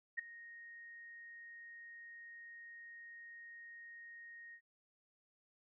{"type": "tone with ADSR envelope", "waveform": "sine", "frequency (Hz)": 1864.7, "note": "A#6", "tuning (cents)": 0, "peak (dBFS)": -33, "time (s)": [0.17, 4.61], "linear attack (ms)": 20, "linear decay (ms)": 8, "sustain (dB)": -18, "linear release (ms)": 73, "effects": []}